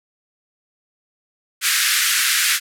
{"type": "band-pass noise", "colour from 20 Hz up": "pink", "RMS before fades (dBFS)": -18, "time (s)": [1.61, 2.6], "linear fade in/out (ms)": 50, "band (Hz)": [1400, 14000], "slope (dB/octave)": 48, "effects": []}